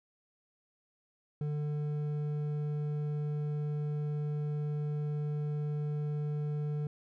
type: tone with hard clipping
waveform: triangle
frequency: 148.5 Hz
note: D3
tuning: 20 cents sharp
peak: -33 dBFS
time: 1.41-6.87 s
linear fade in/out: 2 ms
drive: 10 dB
effects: none